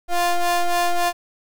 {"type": "ring-modulated tone", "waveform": "40% pulse", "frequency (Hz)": 349.2, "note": "F4", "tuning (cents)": 0, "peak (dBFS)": -13, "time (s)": [0.08, 1.13], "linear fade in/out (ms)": 50, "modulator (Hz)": 351, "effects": []}